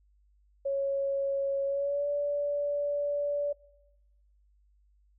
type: tone with pitch glide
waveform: sine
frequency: 552 to 577.8 Hz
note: C#5 to D5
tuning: -7 to -28 cents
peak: -27 dBFS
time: 0.65-3.53 s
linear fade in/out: 10 ms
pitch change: +79 cents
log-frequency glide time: 1.65-2.08 s
effects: noise-tail reverb RT60 1.0 s tail -23 dB re dry + added 50 Hz sine -62 dBFS peak until 5.18 s